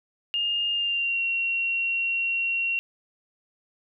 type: tone with pitch glide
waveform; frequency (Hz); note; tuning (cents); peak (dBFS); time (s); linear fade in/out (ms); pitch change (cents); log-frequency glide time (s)
sine; 2827 to 2740; F7 to F7; +20 to -34; -23; 0.34-2.79; 0; -54; 0.71-1.22
effects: none